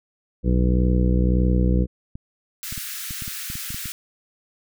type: harmonic tone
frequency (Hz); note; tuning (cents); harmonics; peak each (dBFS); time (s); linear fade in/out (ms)
61.74; B1; 0; 1 / 2 / 3 / 4 / 5 / 6 / 7 / 8; -18 / -24 / -22 / -33 / -28 / -34 / -34 / -31; 0.43-1.87; 50
type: clicks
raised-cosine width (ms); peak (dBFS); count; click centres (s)
5; -22; 11; 2.155 / 2.725 / 2.778 / 3.108 / 3.222 / 3.279 / 3.501 / 3.555 / 3.705 / 3.745 / 3.857
type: high-pass noise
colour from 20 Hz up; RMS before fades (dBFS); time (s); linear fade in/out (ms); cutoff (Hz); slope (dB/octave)
white; -32; 2.63-3.92; 0; 1300; 48
effects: none